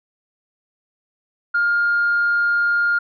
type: tone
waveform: sine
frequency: 1411 Hz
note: F6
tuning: 17 cents sharp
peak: -14 dBFS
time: 1.54-2.99 s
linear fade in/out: 10 ms
effects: tanh soft clip ceiling -11 dBFS